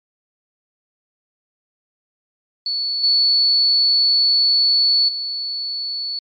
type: tone with level steps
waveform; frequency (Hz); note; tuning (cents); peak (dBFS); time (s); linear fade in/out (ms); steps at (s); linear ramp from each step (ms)
sine; 4435; C#8; 0; -19 / -12 / -22; 2.66-6.19; 2; 3.03 / 5.08; 10
effects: MP3 48 kbps